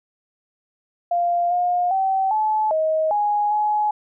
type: tone with pitch steps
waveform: sine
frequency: 696 / 712 / 769 / 862 / 631 / 830 / 843 Hz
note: F5 / F5 / G5 / A5 / D#5 / G#5 / G#5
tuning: -6 / +33 / -33 / -36 / +24 / -1 / +26 cents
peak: -17 dBFS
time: 1.11-3.91 s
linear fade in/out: 5 ms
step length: 400 ms
effects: none